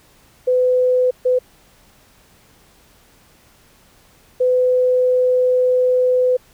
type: tone bursts at uneven times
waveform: sine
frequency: 504 Hz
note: B4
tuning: 35 cents sharp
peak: -12 dBFS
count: 3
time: 0.47-1.11 / 1.25-1.39 / 4.4-6.37 s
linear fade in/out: 10 ms
effects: pink hiss -52 dBFS RMS until 6.53 s